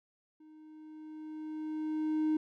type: tone with level ramp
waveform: triangle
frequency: 310 Hz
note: D#4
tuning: 6 cents flat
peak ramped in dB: -52 to -23 dBFS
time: 0.4-2.37 s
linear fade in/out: 5 ms
effects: tanh soft clip ceiling -21 dBFS